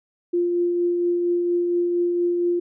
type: tone with tremolo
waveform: sine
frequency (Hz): 349.2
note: F4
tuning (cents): 0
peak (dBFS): -17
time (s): 0.33-2.6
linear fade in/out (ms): 10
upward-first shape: triangle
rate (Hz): 4.3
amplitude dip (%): 30
effects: none